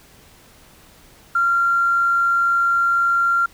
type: tone with tanh clipping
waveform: triangle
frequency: 1381 Hz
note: F6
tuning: 20 cents flat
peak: -14 dBFS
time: 1.35-3.46 s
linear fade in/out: 5 ms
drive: 2 dB
effects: pink hiss -49 dBFS RMS until 3.53 s